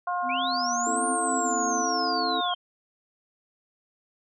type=harmonic tone; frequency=355.6 Hz; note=F4; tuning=31 cents sharp; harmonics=2 / 3 / 4; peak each=-28 / -29 / -35 dBFS; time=0.07-2.54 s; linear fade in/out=5 ms
type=tone with vibrato; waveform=sine; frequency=249.1 Hz; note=B3; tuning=15 cents sharp; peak=-34 dBFS; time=0.22-1.87 s; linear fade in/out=50 ms; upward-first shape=sine; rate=1.2 Hz; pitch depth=89 cents each way
type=linear two-way sweep; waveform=sine; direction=up then down; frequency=2217 to 8930 to 3113 Hz; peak=-29 dBFS; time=0.29-2.55 s; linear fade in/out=10 ms; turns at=1.06 s
type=chord; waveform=sine; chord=A minor; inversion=first; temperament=just; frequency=264 / 330 / 440 Hz; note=C4 / E4 / A4; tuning=+16 / +2 / 0 cents; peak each=-34 dBFS; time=0.86-2.41 s; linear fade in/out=10 ms
effects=none